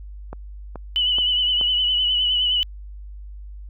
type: click train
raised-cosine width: 1 ms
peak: -19 dBFS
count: 4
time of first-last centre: 0.33-1.612 s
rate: 2.34 Hz
type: tone with vibrato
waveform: sine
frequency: 2976 Hz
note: F#7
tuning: 9 cents sharp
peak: -17 dBFS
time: 0.96-2.63 s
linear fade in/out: 0 ms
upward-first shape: triangle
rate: 9.7 Hz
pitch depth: 51 cents each way
effects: added 50 Hz sine -34 dBFS peak until 3.69 s